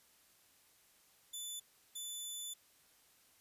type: tone bursts at uneven times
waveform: 15% pulse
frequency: 3502 Hz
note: A7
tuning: 9 cents flat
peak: -35 dBFS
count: 2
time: 1.33-1.6 / 1.95-2.54 s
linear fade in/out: 10 ms
effects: white hiss -68 dBFS RMS until 3.4 s + resampled to 32000 Hz